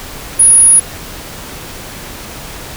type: tone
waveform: sine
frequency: 10370 Hz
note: E9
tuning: 29 cents flat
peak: -3 dBFS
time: 0.39-0.8 s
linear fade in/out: 10 ms
effects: pink hiss -28 dBFS RMS until 2.76 s